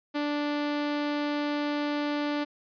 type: tone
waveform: sawtooth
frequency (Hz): 293.2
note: D4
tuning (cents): -3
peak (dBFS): -23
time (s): 0.14-2.45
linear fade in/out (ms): 20
effects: resampled to 11025 Hz